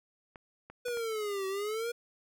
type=clicks; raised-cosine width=0.5 ms; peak=-32 dBFS; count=4; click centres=0.358 / 0.7 / 0.883 / 0.972 s
type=exponential two-way sweep; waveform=square; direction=down then up; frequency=493.9 to 380 to 480.2 Hz; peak=-33 dBFS; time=0.85-1.92 s; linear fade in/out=10 ms; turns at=1.47 s
effects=none